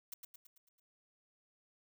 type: noise with echo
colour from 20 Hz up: blue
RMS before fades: -44 dBFS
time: 0.12-0.14 s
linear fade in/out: 5 ms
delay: 110 ms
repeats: 6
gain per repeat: -5 dB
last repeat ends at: 0.8 s
effects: none